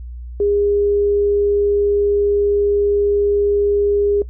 sine tone, 407.4 Hz, G#4, 33 cents flat, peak -13 dBFS, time 0.4-4.22 s, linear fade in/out 2 ms, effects noise-tail reverb RT60 0.1 s tail -19 dB re dry + added 60 Hz sine -28 dBFS peak until 4.29 s

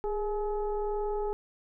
sine tone with frequency modulation, 413.2 Hz, G#4, 9 cents flat, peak -28 dBFS, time 0.04-1.33 s, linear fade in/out 0 ms, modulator 434 Hz, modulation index 0.89, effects none

